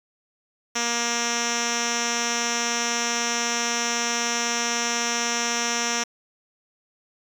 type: tone with low-pass filter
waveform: 5% pulse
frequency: 236.1 Hz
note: A#3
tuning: 22 cents sharp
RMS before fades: -25 dBFS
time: 0.75-6.04 s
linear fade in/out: 10 ms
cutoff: 5600 Hz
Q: 9.2
effects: 8-bit